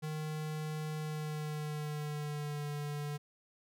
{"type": "tone with pitch glide", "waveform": "square", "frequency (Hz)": [154.3, 146.82], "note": ["D#3", "D3"], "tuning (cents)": [-14, 0], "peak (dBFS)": -37, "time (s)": [0.02, 3.18], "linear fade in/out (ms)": 20, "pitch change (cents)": -86, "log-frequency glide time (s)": [0.98, 2.67], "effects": []}